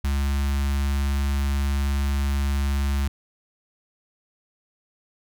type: tone with notch filter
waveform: square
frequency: 69.4 Hz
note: C#2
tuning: 3 cents sharp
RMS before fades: -23 dBFS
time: 0.04-3.08 s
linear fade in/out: 5 ms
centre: 480 Hz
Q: 0.62
effects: none